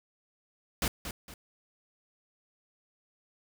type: noise with echo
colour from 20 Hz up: pink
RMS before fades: -29 dBFS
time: 0.82-0.88 s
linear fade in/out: 2 ms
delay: 230 ms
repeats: 2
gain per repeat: -9 dB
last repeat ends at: 1.34 s
effects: none